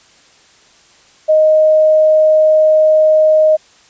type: tone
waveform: sine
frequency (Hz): 622.3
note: D#5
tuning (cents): 0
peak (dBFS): -6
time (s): 1.28-3.57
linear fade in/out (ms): 20
effects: white hiss -47 dBFS RMS until 3.89 s + resampled to 16000 Hz